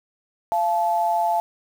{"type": "tone pair together", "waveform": "sine", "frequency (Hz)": [688.1, 867], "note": ["F5", "A5"], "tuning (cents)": [-26, -26], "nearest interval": "major third", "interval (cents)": 400, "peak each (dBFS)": -21, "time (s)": [0.52, 1.4], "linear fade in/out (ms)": 0, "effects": ["7-bit"]}